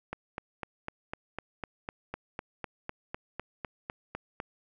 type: click train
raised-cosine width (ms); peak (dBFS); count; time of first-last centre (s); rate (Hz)
0.5; -20; 18; 0.13-4.401; 3.98
effects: none